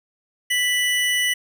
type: tone pair together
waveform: square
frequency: 1975.6 / 2960 Hz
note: B6 / F#7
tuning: 0 / 0 cents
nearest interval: perfect fifth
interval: 700 cents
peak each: -21 / -23 dBFS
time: 0.5-1.34 s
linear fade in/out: 10 ms
effects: none